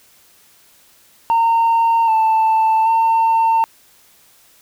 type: tone with pitch steps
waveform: sine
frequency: 917 / 885 / 904 Hz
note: A#5 / A5 / A5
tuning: -29 / +10 / +47 cents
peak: -9 dBFS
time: 1.3-3.64 s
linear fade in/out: 0 ms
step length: 780 ms
effects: tanh soft clip ceiling -10 dBFS + white hiss -51 dBFS RMS until 4.61 s